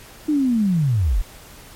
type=linear sweep; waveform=sine; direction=down; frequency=311.1 to 32.83 Hz; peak=-15 dBFS; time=0.28-1.22 s; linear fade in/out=10 ms; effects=pink hiss -43 dBFS RMS until 1.75 s + MP3 64 kbps